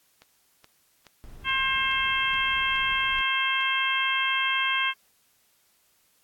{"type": "click train", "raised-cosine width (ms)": 0.2, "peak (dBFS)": -31, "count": 9, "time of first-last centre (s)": [0.22, 3.61], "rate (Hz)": 2.36}
{"type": "noise", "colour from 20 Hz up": "brown", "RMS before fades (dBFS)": -45, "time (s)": [1.24, 3.21], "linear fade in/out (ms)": 0}
{"type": "harmonic tone", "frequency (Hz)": 532, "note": "C5", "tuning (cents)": 29, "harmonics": [2, 3, 4, 5, 6], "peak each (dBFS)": [-29, -29, -29, -29, -29], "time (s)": [1.44, 4.94], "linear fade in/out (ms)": 50}
{"effects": ["white hiss -65 dBFS RMS until 6.23 s", "AAC 64 kbps"]}